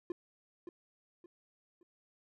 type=tone with echo; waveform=triangle; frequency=349.2 Hz; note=F4; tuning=in tune; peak=-32 dBFS; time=0.1-0.12 s; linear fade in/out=2 ms; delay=570 ms; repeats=3; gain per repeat=-9 dB; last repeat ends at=1.83 s; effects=none